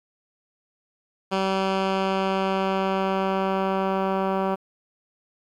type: tone with low-pass filter sweep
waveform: 10% pulse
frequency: 191.9 Hz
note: G3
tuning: 37 cents flat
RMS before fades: -24 dBFS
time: 1.31-4.56 s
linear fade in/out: 20 ms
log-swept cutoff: 4300 to 1400 Hz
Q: 0.79
effects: 9-bit